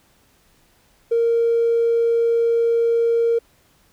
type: tone with tanh clipping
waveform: triangle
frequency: 464.2 Hz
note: A#4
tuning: 7 cents flat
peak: -14 dBFS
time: 1.11-3.39 s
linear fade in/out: 10 ms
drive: 1 dB
effects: pink hiss -58 dBFS RMS until 3.92 s